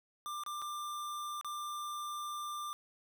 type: tone with dropouts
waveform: square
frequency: 1189 Hz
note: D6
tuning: 21 cents sharp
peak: -39 dBFS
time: 0.26-2.73 s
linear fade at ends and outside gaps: 0 ms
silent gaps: 0.436-0.463 / 0.618-0.622 / 1.412-1.446 s
effects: none